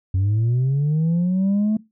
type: linear sweep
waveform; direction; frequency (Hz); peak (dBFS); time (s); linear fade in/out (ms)
sine; up; 91.2 to 218.8; -14; 0.14-1.77; 5
effects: noise-tail reverb RT60 0.2 s tail -20 dB re dry + tanh soft clip ceiling -15 dBFS